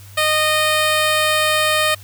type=tone; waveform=10% pulse; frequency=616 Hz; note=D#5; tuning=17 cents flat; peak=-6 dBFS; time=0.17-1.95 s; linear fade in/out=10 ms; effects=added 98 Hz sine -38 dBFS peak until 2.03 s + white hiss -45 dBFS RMS until 2.03 s